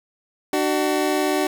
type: tone pair together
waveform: 25% pulse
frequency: 300 / 377.2 Hz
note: D4 / F#4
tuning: +37 / +33 cents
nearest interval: major third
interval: 396 cents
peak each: -18 dBFS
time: 0.53-1.47 s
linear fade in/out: 2 ms
effects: none